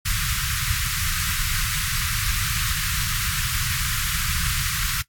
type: band-stop noise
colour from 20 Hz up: pink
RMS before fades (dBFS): -24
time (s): 0.05-5.02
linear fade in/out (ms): 10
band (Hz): 160 to 1200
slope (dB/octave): 48
effects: noise-tail reverb RT60 0.1 s tail -17 dB re dry + AAC 64 kbps